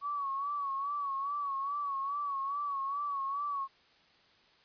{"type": "tone with vibrato", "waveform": "sine", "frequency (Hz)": 1124, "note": "C#6", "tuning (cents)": 24, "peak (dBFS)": -32, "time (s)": [0.01, 3.68], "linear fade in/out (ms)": 50, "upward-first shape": "sine", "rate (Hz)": 2.4, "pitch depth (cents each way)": 65, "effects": ["white hiss -64 dBFS RMS until 4.64 s", "resampled to 11025 Hz"]}